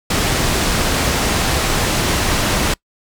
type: low-pass noise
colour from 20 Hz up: pink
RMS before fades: -17 dBFS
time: 0.1-2.74 s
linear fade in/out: 5 ms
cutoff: 9500 Hz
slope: 12 dB/octave
effects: noise-tail reverb RT60 0.1 s tail -25 dB re dry